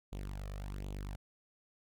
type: tone with flanger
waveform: sawtooth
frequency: 49 Hz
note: G1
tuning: in tune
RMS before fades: -42 dBFS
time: 0.12-1.16 s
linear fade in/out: 10 ms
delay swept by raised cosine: 0.28 to 1.68 ms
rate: 1.3 Hz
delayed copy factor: +0.7
effects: none